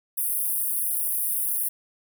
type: high-pass noise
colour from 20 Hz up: pink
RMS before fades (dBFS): -26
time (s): 0.17-1.69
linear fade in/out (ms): 10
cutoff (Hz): 9400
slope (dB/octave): 96
effects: none